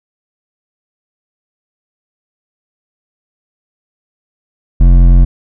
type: tone with hard clipping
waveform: triangle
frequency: 43.95 Hz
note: F1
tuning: 12 cents sharp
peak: -4 dBFS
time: 4.8-5.25 s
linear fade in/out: 10 ms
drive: 14 dB
effects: none